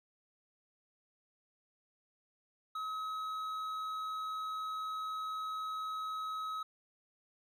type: tone with hard clipping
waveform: triangle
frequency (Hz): 1278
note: D#6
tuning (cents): +46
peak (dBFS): -38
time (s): 2.75-6.63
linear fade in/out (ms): 5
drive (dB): 9
effects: none

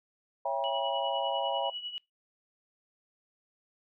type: chord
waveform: sine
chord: C# diminished seventh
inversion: none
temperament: just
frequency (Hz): 554.4 / 665.2 / 798.3 / 957.9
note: C#5 / E5 / G5 / Bb5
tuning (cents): 0 / +16 / +31 / +47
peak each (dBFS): -34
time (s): 0.45-1.7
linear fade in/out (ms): 5
type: tone with tremolo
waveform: sine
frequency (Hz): 2934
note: F#7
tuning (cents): -15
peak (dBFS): -33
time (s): 0.64-1.98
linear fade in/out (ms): 0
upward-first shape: triangle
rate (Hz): 10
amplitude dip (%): 75
effects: noise-tail reverb RT60 0.2 s tail -24 dB re dry

